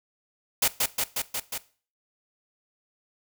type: noise with echo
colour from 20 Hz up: white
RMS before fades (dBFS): -22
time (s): 0.62-0.68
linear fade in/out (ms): 5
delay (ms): 180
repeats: 5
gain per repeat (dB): -2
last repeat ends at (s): 1.58
effects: noise-tail reverb RT60 0.4 s tail -18 dB re dry